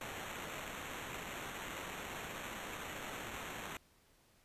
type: noise with sample-and-hold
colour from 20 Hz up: white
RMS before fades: -45 dBFS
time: 0.01-3.77 s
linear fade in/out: 2 ms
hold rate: 4900 Hz
effects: pink hiss -69 dBFS RMS until 4.44 s + resampled to 32000 Hz